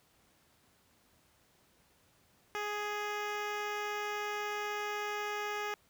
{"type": "tone with notch filter", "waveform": "10% pulse", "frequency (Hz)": 416.2, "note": "G#4", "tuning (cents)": 4, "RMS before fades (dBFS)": -37, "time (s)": [2.55, 5.74], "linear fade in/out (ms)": 0, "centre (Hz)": 10000, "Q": 0.51, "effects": ["pink hiss -68 dBFS RMS until 5.89 s", "high-pass 60 Hz 12 dB/octave"]}